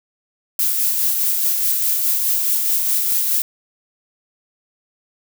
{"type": "noise with tremolo", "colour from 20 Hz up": "violet", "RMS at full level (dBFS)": -17, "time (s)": [0.59, 3.42], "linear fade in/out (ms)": 2, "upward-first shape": "sine", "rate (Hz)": 4.8, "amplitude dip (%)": 30, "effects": []}